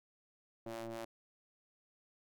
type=ring-modulated tone; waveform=sawtooth; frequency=113.7 Hz; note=A#2; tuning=43 cents flat; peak=-35 dBFS; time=0.66-1.05 s; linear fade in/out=5 ms; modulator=457 Hz; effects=none